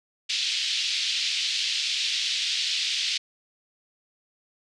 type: band-pass noise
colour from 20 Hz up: white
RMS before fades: -27 dBFS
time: 0.29-3.18 s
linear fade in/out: 10 ms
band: 2700 to 4600 Hz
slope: 24 dB/octave
effects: resampled to 22050 Hz